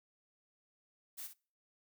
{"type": "noise with echo", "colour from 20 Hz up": "blue", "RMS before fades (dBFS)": -45, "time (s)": [1.17, 1.28], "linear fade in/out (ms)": 20, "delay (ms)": 59, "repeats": 1, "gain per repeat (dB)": -9, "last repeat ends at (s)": 1.339, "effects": ["noise-tail reverb RT60 0.4 s tail -24 dB re dry"]}